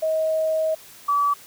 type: tone pair in turn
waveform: sine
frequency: 634 / 1148.1 Hz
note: D#5 / D6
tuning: +32 / -40 cents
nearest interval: minor seventh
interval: 1028 cents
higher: second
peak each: -19 / -17 dBFS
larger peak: second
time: 0.02-0.75 / 1.08-1.34 s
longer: first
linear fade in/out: 10 ms
effects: white hiss -46 dBFS RMS until 1.46 s